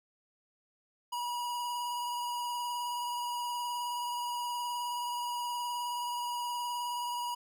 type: tone with vibrato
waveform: square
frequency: 966 Hz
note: B5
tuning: 39 cents flat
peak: -34 dBFS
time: 1.12-7.35 s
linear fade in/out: 10 ms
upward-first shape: triangle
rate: 19 Hz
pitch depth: 22 cents each way
effects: none